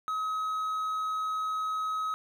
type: tone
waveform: triangle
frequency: 1274 Hz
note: D#6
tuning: 41 cents sharp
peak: -27 dBFS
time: 0.08-2.14 s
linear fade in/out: 0 ms
effects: none